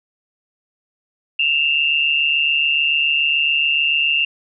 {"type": "tone pair together", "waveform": "sine", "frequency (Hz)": [2642, 2789], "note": ["E7", "F7"], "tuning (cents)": [3, -3], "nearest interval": "minor second", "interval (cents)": 94, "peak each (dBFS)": [-19, -16], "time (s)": [1.39, 4.25], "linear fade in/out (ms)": 5, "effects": []}